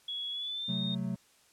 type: tone with pitch glide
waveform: sine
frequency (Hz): 3359 to 3684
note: G#7 to A#7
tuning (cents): +19 to -21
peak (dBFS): -34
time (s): 0.08-0.95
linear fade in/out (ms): 5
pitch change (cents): +160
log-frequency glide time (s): 0.32-0.78
type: chord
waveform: triangle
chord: F# diminished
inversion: second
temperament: equal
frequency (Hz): 130.81 / 185 / 220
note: C3 / F#3 / A3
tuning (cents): 0 / 0 / 0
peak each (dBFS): -36 / -32 / -35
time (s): 0.68-1.16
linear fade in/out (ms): 10
effects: white hiss -64 dBFS RMS until 1.52 s + low-pass 10000 Hz 12 dB/octave